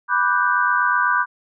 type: chord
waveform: sine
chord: G major seventh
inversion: first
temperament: equal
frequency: 987.8 / 1174.7 / 1480 / 1568 Hz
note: B5 / D6 / F#6 / G6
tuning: 0 / 0 / 0 / 0 cents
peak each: -21 dBFS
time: 0.08-1.26 s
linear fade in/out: 50 ms
effects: none